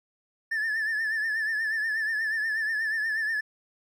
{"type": "tone with vibrato", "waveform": "triangle", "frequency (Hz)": 1760, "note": "A6", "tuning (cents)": 0, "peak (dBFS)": -23, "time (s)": [0.51, 3.41], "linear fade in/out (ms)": 10, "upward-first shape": "triangle", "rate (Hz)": 8.3, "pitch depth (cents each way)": 79, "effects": ["tanh soft clip ceiling -19 dBFS"]}